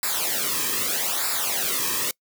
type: noise with flanger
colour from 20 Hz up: white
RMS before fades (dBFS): -25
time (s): 0.03-2.11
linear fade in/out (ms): 2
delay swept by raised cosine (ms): 0.32 to 1.42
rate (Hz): 0.8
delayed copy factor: -0.8
effects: noise-tail reverb RT60 0.1 s tail -25 dB re dry